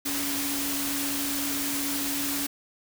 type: tone in noise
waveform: sine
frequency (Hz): 281.8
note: C#4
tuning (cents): +29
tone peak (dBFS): -32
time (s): 0.05-2.47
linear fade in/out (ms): 10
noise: white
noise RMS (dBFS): -30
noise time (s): 0.05-2.47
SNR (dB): -5
effects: none